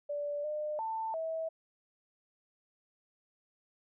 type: tone with pitch steps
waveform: sine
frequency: 582 / 604 / 890 / 647 Hz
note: D5 / D5 / A5 / E5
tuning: -16 / +48 / +20 / -32 cents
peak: -33 dBFS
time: 0.09-1.49 s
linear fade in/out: 10 ms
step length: 350 ms
effects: none